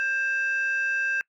sine tone pair together, 1589.4 / 2637 Hz, G6 / E7, +23 / 0 cents, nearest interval major sixth, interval 877 cents, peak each -23 / -30 dBFS, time 0-1.21 s, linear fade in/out 0 ms, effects noise-tail reverb RT60 0.1 s tail -23 dB re dry + tanh soft clip ceiling -18 dBFS

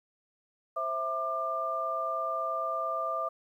sine tone cluster, 528 / 657 / 1194 Hz, C5 / E5 / D6, +16 / -6 / +28 cents, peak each -39 / -34 / -31 dBFS, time 0.76-3.29 s, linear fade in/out 10 ms, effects 11-bit

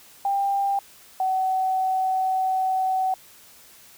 sine tone pair in turn, 794 / 754.9 Hz, G5 / F#5, +22 / +35 cents, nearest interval minor second, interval 87 cents, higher first, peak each -20 dBFS, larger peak neither, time 0.25-0.79 / 1.2-3.14 s, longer second, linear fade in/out 2 ms, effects white hiss -50 dBFS RMS until 3.97 s

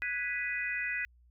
sine chord, G# minor seventh, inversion third, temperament equal, 1480 / 1661.2 / 1975.5 / 2489 Hz, F#6 / G#6 / B6 / D#7, 0 / 0 / 0 / 0 cents, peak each -40 / -40 / -34 / -37 dBFS, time 0.02-1.05 s, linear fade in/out 0 ms, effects added 60 Hz sine -59 dBFS peak until 1.3 s

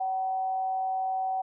sine tone with amplitude modulation, 758 Hz, F#5, 42 cents sharp, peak -25 dBFS, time 0-1.42 s, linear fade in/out 10 ms, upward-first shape sine, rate 202 Hz, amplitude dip 30%, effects none

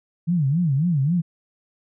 sine tone with vibrato, 154.5 Hz, D#3, 12 cents flat, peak -17 dBFS, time 0.27-1.22 s, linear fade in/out 20 ms, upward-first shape sine, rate 3.7 Hz, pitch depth 260 cents each way, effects none

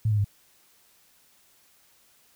sine tone with pitch steps, 109.1 / 105.2 / 101.44 Hz, A2 / G#2 / G#2, -14 / +23 / -40 cents, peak -20 dBFS, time 0.05-0.245 s, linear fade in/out 5 ms, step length 65 ms, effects white hiss -61 dBFS RMS until 2.35 s

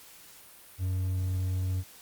triangle tone, 92.5 Hz, F#2, in tune, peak -25 dBFS, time 0.78-1.84 s, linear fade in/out 50 ms, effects white hiss -52 dBFS RMS until 2.01 s + Opus 48 kbps

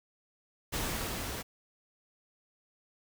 pink noise with level ramp, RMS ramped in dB -33 to -39 dBFS, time 0.72-1.43 s, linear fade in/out 20 ms, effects none

